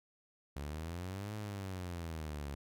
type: exponential two-way sweep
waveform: sawtooth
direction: up then down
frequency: 69.3 to 107.6 to 69.3 Hz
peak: -36 dBFS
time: 0.56-2.55 s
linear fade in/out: 5 ms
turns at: 1.35 s
effects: none